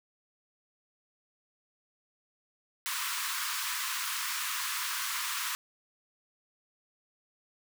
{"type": "high-pass noise", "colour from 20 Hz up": "pink", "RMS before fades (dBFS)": -34, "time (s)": [2.86, 5.55], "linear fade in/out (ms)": 0, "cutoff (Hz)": 970, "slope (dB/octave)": 96, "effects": []}